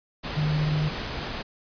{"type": "tone in noise", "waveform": "sine", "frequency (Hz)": 151.8, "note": "D#3", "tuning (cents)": -42, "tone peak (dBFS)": -22, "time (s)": [0.36, 0.9], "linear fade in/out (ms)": 20, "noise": "pink", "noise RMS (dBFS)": -32, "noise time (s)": [0.23, 1.43], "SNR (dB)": 7, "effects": ["resampled to 11025 Hz"]}